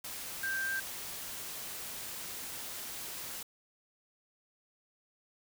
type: tone in noise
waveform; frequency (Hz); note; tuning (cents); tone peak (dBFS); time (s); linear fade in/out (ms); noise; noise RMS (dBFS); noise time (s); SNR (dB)
sine; 1576; G6; +9; -32; 0.43-0.8; 5; white; -42; 0.04-3.43; +7
effects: none